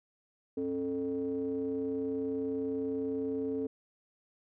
triangle ring-modulated tone, 85 Hz, F2, 46 cents flat, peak -26 dBFS, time 0.57-3.67 s, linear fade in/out 5 ms, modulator 355 Hz, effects none

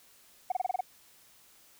sine tone bursts, 740 Hz, F#5, in tune, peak -24 dBFS, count 7, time 0.5-0.808 s, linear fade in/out 5 ms, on 20 ms, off 28 ms, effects tanh soft clip ceiling -23 dBFS + white hiss -60 dBFS RMS until 1.79 s

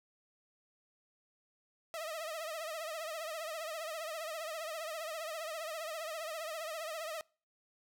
sawtooth tone with vibrato, 640 Hz, D#5, 49 cents sharp, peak -35 dBFS, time 1.94-7.21 s, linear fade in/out 0 ms, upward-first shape triangle, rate 15 Hz, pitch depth 110 cents each way, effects noise-tail reverb RT60 0.4 s tail -26 dB re dry

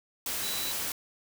sine tone in noise, 3951 Hz, B7, in tune, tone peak -36 dBFS, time 0.43-0.72 s, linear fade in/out 2 ms, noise white, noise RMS -33 dBFS, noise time 0.26-0.92 s, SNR -6 dB, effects none

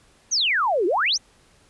sine exponential two-way sweep, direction down then up, 6645 to 330.8 to 6645 Hz, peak -18 dBFS, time 0.31-1.18 s, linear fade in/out 20 ms, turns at 0.86 s, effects pink hiss -57 dBFS RMS until 1.69 s + resampled to 24000 Hz

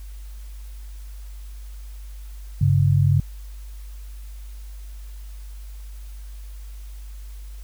sine tone pair together, 98.8 / 139.72 Hz, G2 / C#3, +14 / +14 cents, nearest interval tritone, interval 600 cents, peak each -17 dBFS, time 2.61-3.2 s, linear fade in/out 5 ms, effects added 50 Hz sine -34 dBFS peak until 7.63 s + white hiss -53 dBFS RMS until 7.63 s

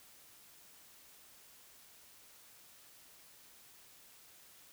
silence, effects white hiss -60 dBFS RMS until 4.72 s

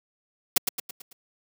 white noise with echo, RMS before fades -19 dBFS, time 0.56-0.58 s, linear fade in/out 5 ms, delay 110 ms, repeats 5, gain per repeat -6 dB, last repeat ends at 1.13 s, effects high-pass 200 Hz 12 dB/octave

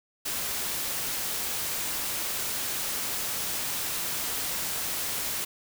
white noise, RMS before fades -31 dBFS, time 0.25-5.45 s, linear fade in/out 10 ms, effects none

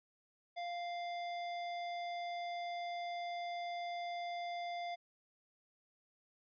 square tone, 697 Hz, F5, 4 cents flat, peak -40 dBFS, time 0.56-4.96 s, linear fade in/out 20 ms, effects resampled to 11025 Hz

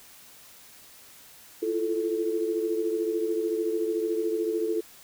sine tone cluster, 335.8 / 349.4 / 437.9 Hz, E4 / F4 / A4, +32 / +1 / -8 cents, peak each -30 / -32 / -27 dBFS, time 1.62-4.81 s, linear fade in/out 10 ms, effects white hiss -51 dBFS RMS until 5.03 s

